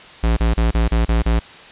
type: tone bursts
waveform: square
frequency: 56.8 Hz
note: A#1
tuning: 44 cents flat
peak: -14 dBFS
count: 7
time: 0.23-1.396 s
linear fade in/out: 10 ms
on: 140 ms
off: 31 ms
effects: white hiss -40 dBFS RMS until 1.71 s + resampled to 8000 Hz